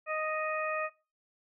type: harmonic tone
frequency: 622.3 Hz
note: D#5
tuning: in tune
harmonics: 1 / 2 / 3 / 4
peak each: -34 / -35 / -39 / -38 dBFS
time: 0.06-0.9 s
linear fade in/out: 50 ms
effects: noise-tail reverb RT60 0.3 s tail -20 dB re dry